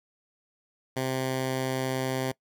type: tone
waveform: 10% pulse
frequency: 130.81 Hz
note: C3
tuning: in tune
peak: -19 dBFS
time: 0.96-2.32 s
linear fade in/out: 10 ms
effects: noise-tail reverb RT60 0.1 s tail -22 dB re dry